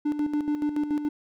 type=tone with tremolo; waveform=triangle; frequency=296.4 Hz; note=D4; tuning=16 cents sharp; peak=-20 dBFS; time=0.05-1.09 s; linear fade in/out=10 ms; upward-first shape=square; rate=7 Hz; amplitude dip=60%; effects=none